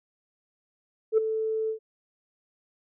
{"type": "tone with ADSR envelope", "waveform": "sine", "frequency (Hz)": 440, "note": "A4", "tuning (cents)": 0, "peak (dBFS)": -14, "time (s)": [1.12, 1.79], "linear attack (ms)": 58, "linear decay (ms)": 9, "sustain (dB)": -11, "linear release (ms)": 97, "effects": ["tanh soft clip ceiling -14 dBFS"]}